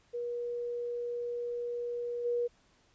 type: tone with level steps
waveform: sine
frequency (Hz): 479.7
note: A#4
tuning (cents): +50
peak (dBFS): -33 / -28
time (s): 0.13-2.48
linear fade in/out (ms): 20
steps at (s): 2.24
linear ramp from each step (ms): 20
effects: pink hiss -67 dBFS RMS until 2.94 s + resampled to 16000 Hz